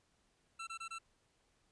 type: tone bursts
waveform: 25% pulse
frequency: 1341 Hz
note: E6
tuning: 29 cents sharp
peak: -39 dBFS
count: 4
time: 0.59-0.987 s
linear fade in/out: 10 ms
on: 82 ms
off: 23 ms
effects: pink hiss -75 dBFS RMS until 1.71 s + resampled to 22050 Hz